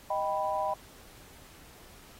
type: chord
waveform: sine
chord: Eb augmented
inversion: none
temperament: equal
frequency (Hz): 622.3 / 784 / 987.8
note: Eb5 / G5 / B5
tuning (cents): 0 / 0 / 0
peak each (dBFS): -32 / -32 / -32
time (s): 0.1-0.74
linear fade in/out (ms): 5
effects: pink hiss -54 dBFS RMS until 2.19 s + AAC 48 kbps